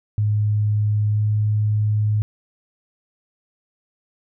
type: tone with pitch glide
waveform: sine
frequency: 105.3 to 106.09 Hz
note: G#2 to G#2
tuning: +24 to +37 cents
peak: -16 dBFS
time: 0.18-2.22 s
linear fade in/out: 0 ms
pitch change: +13 cents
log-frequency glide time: 1.13-1.19 s
effects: none